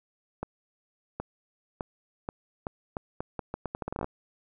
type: accelerating click train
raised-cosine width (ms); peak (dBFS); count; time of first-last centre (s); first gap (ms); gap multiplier
1; -18; 19; 0.43-4.044; 770; 0.79
effects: none